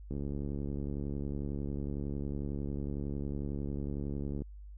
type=click train; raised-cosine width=3 ms; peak=-25 dBFS; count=307; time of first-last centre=0.11-4.42 s; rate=71 Hz; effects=added 50 Hz sine -45 dBFS peak until 4.77 s